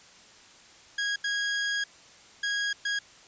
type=tone bursts at uneven times; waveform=sawtooth; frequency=1645 Hz; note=G#6; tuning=17 cents flat; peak=-23 dBFS; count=4; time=0.98-1.16 / 1.24-1.84 / 2.43-2.73 / 2.85-2.99 s; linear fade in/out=5 ms; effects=white hiss -53 dBFS RMS until 3.27 s + resampled to 16000 Hz